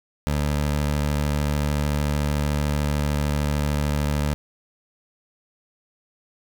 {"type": "tone", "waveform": "20% pulse", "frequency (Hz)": 73.42, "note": "D2", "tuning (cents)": 0, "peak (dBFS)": -16, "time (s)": [0.27, 4.34], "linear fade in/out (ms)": 0, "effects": []}